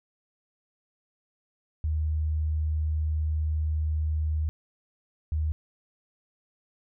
sine tone pair in turn, 77.4 / 77.4 Hz, D#2 / D#2, -9 / -9 cents, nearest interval unison, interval 0 cents, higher neither, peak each -24 dBFS, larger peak neither, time 1.84-4.49 / 5.32-5.52 s, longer first, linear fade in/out 0 ms, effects none

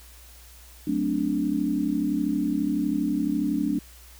sine chord, D dominant seventh, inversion first, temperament equal, 185 / 220 / 261.6 / 293.7 Hz, F#3 / A3 / C4 / D4, 0 / 0 / 0 / 0 cents, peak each -31 / -29 / -29 / -25 dBFS, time 0.87-3.79 s, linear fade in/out 5 ms, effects added 60 Hz sine -48 dBFS peak until 4.19 s + white hiss -51 dBFS RMS until 4.19 s

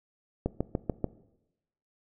click train, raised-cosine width 2 ms, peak -14 dBFS, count 5, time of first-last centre 0.46-1.043 s, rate 6.86 Hz, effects noise-tail reverb RT60 0.9 s tail -18 dB re dry

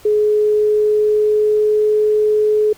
sine tone with pitch glide, 422.3 to 425.5 Hz, G#4 to G#4, +29 to +42 cents, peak -11 dBFS, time 0.05-2.73 s, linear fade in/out 5 ms, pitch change +13 cents, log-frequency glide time 0.16-1.93 s, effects pink hiss -45 dBFS RMS until 2.77 s

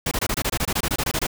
pink noise bursts, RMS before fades -23 dBFS, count 16, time 0.06-1.268 s, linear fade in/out 5 ms, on 53 ms, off 24 ms, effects none

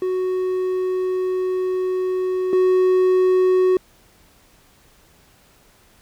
triangle tone pair in turn, 370 / 370 Hz, F#4 / F#4, 0 / 0 cents, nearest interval unison, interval 0 cents, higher neither, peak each -17 / -11 dBFS, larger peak second, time 0.02-2.53 / 2.53-3.77 s, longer first, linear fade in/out 2 ms, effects pink hiss -54 dBFS RMS until 6.01 s

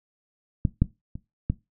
clicks, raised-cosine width 5 ms, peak -9 / -6 / -23 / -11 dBFS, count 4, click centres 0.652 / 0.82 / 1.155 / 1.5 s, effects noise-tail reverb RT60 0.2 s tail -17 dB re dry

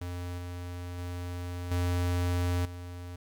square tone with level steps, 88.5 Hz, F2, 23 cents sharp, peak -35 / -37 / -35 / -27 / -40 dBFS, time 0.01-3.16 s, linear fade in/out 5 ms, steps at 0.38 / 0.98 / 1.71 / 2.65 s, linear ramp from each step 5 ms, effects 11-bit

